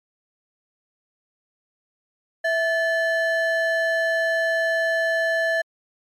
triangle ring-modulated tone, 1198 Hz, D6, 34 cents sharp, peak -14 dBFS, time 2.44-5.62 s, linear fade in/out 10 ms, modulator 541 Hz, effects MP3 96 kbps

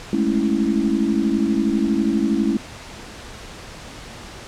sine chord, A major seventh, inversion third, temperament equal, 207.7 / 220 / 277.2 / 329.6 Hz, G#3 / A3 / C#4 / E4, 0 / 0 / 0 / 0 cents, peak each -22 dBFS, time 0.13-2.57 s, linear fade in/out 2 ms, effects pink hiss -37 dBFS RMS until 4.47 s + low-pass 7000 Hz 12 dB/octave

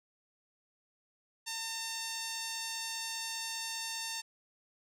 sawtooth tone with band-pass filter, 905 Hz, A5, 48 cents sharp, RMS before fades -39 dBFS, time 1.46-4.22 s, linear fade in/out 20 ms, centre 6100 Hz, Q 1.1, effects none

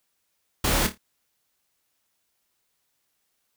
pink noise with echo, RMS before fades -23 dBFS, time 0.64-0.87 s, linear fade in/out 5 ms, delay 27 ms, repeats 4, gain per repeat -9 dB, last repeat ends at 0.978 s, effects white hiss -74 dBFS RMS until 3.56 s

